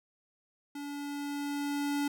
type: tone with level ramp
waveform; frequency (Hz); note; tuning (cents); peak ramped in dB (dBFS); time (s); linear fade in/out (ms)
square; 286.8; D4; -41; -39 to -29; 0.75-2.08; 5
effects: none